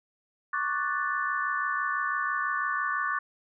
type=chord; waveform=sine; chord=D major seventh; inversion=third; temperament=equal with one note detuned; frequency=1108.7 / 1174.7 / 1485.1 / 1760 Hz; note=C#6 / D6 / F#6 / A6; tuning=0 / 0 / +6 / 0 cents; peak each=-32 dBFS; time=0.53-3.19 s; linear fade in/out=5 ms; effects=none